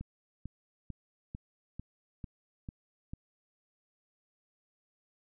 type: click train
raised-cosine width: 5 ms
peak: -28 dBFS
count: 8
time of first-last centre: 0.01-3.135 s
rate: 2.24 Hz
effects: none